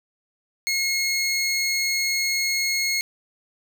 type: tone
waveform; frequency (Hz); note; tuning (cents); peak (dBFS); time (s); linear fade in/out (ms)
20% pulse; 2164; C#7; -42; -16; 0.67-3.01; 0
effects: none